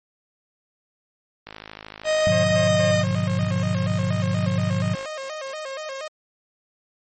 click train, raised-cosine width 0.3 ms, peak -20 dBFS, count 191, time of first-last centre 1.47-5.048 s, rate 53.1 Hz
45% pulse tone with pitch glide, 623 to 613.4 Hz, D#5 to D#5, +2 to -25 cents, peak -18 dBFS, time 2.04-3.05 s, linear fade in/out 50 ms, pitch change -27 cents, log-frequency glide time 2.56-2.91 s
sawtooth tone with vibrato, 577 Hz, D5, 31 cents flat, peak -26 dBFS, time 2.2-6.08 s, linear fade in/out 5 ms, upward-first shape square, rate 4.2 Hz, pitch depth 120 cents each way
sine chord, G# diminished seventh, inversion none, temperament just, 103.83 / 124.59 / 149.51 / 179.41 Hz, G#2 / B2 / D3 / F3, 0 / +16 / +31 / +47 cents, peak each -24 / -28 / -29 / -24 dBFS, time 2.27-4.95 s, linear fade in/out 0 ms
effects MP3 32 kbps

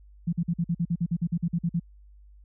sine tone bursts, 170 Hz, F3, 46 cents flat, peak -22 dBFS, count 15, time 0.27-1.798 s, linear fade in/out 10 ms, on 58 ms, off 47 ms, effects added 50 Hz sine -49 dBFS peak until 2.44 s

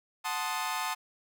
sawtooth chord, F# diminished seventh, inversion none, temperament equal, 740 / 880 / 1046.5 / 1244.5 Hz, F#5 / A5 / C6 / Eb6, 0 / 0 / 0 / 0 cents, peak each -35 / -31 / -33 / -33 dBFS, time 0.24-0.95 s, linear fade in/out 20 ms, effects none

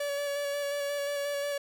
45% pulse tone with vibrato, 571 Hz, D5, 49 cents flat, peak -30 dBFS, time 0-1.58 s, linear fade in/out 5 ms, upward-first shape square, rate 5.6 Hz, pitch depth 15 cents each way, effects none

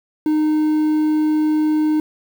triangle tone, 307.3 Hz, D#4, 21 cents flat, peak -12 dBFS, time 0.26-2 s, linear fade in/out 2 ms, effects 7-bit

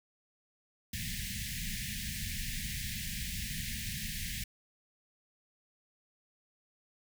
pink band-stop noise, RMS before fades -38 dBFS, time 0.93-4.44 s, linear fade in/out 5 ms, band 230 to 1700 Hz, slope 96 dB/octave, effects none

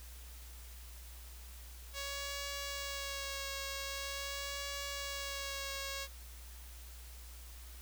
5% pulse tone with vibrato, 556 Hz, C#5, 5 cents sharp, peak -28 dBFS, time 1.93-6.08 s, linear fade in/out 50 ms, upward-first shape sine, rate 0.44 Hz, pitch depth 21 cents each way, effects added 60 Hz sine -49 dBFS peak until 7.81 s + white hiss -56 dBFS RMS until 7.81 s

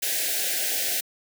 white band-stop noise, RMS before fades -26 dBFS, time 0.02-1.01 s, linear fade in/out 10 ms, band 790 to 1500 Hz, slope 96 dB/octave, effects high-pass 400 Hz 12 dB/octave

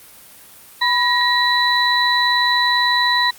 sine tone cluster, 988 / 1896 / 3969 Hz, B5 / A#6 / B7, 0 / +29 / +8 cents, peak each -18 dBFS, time 0.81-3.31 s, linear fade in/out 10 ms, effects white hiss -43 dBFS RMS until 3.38 s + Opus 32 kbps

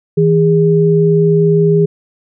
sine tone pair together, 162.07 / 408.4 Hz, E3 / G#4, -29 / -29 cents, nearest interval octave + major third, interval 1600 cents, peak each -10 dBFS, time 0.17-1.86 s, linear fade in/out 10 ms, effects none

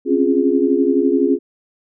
sine chord, Db major seventh, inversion third, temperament equal with one note detuned, 265.4 / 277.2 / 349.2 / 415.3 Hz, C4 / Db4 / F4 / Ab4, +25 / 0 / 0 / 0 cents, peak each -18 dBFS, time 0.05-1.39 s, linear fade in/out 50 ms, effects none

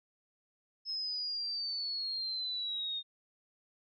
sine exponential sweep, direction down, 5200 to 3674 Hz, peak -34 dBFS, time 0.85-3.03 s, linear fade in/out 50 ms, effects none

